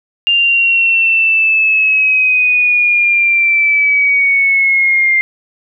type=linear sweep; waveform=sine; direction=down; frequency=2802 to 2100 Hz; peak=-8 dBFS; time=0.27-5.21 s; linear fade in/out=0 ms; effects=none